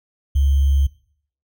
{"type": "tone with sample-and-hold", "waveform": "sine", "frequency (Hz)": 69.3, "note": "C#2", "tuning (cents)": 0, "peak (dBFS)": -13, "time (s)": [0.35, 0.87], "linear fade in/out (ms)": 10, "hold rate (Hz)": 3150, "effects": ["noise-tail reverb RT60 0.6 s tail -21 dB re dry"]}